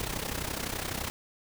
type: noise with amplitude modulation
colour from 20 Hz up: pink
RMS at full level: -31 dBFS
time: 0-1.1 s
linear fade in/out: 0 ms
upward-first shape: sine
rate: 31.8 Hz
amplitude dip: 75%
effects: none